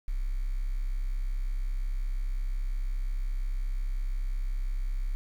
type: tone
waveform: sine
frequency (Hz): 32.81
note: C1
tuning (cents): +6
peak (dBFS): -27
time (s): 0.08-5.15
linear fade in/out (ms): 0
effects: 9-bit